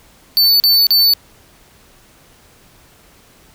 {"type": "tone bursts", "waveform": "square", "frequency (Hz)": 4502, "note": "C#8", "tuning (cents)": 26, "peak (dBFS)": -9, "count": 3, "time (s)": [0.37, 1.136], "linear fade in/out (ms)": 0, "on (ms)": 230, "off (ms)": 38, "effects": ["pink hiss -48 dBFS RMS until 3.54 s"]}